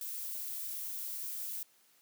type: noise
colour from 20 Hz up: violet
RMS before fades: -40 dBFS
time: 0.01-1.63 s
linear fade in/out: 2 ms
effects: white hiss -67 dBFS RMS until 2.01 s + high-pass 150 Hz 12 dB/octave

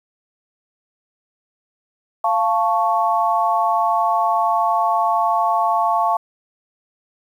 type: chord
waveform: sine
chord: F augmented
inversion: none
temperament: equal with one note detuned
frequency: 692.8 / 880 / 1108.7 Hz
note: F5 / A5 / C#6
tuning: -14 / 0 / 0 cents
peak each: -19 / -19 / -20 dBFS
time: 2.24-6.17 s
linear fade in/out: 5 ms
effects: 8-bit

